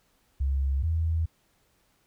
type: tone pair in turn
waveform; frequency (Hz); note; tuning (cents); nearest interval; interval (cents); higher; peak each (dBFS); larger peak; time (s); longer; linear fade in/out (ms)
sine; 68.2 / 81.39; C#2 / E2; -28 / -21; minor third; 307; second; -23; neither; 0.4-0.83 / 0.83-1.26; neither; 10
effects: pink hiss -68 dBFS RMS until 2.06 s